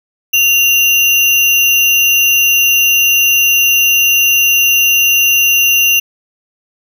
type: tone with sample-and-hold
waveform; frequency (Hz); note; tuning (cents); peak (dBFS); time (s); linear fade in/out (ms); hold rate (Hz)
sine; 2781; F7; -8; -7; 0.33-6; 10; 8820
effects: none